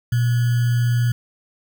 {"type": "tone with sample-and-hold", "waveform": "sine", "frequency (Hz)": 120, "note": "B2", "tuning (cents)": -49, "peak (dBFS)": -15, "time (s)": [0.12, 1.12], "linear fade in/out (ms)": 5, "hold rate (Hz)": 1575, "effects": []}